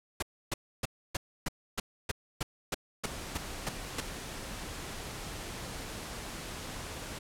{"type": "noise bursts", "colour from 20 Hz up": "pink", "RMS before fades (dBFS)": -32, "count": 13, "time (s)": [0.2, 4.005], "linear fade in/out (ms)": 5, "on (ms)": 25, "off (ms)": 290}
{"type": "noise", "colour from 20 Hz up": "pink", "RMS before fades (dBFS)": -41, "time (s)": [3.05, 7.19], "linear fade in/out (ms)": 10}
{"effects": ["low-pass 11000 Hz 12 dB/octave"]}